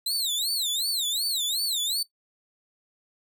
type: tone with vibrato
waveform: sawtooth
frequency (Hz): 3951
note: B7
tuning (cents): 0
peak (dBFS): -22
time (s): 0.06-2.03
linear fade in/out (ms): 5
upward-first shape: sine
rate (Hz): 2.7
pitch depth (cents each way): 240
effects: noise-tail reverb RT60 0.1 s tail -19 dB re dry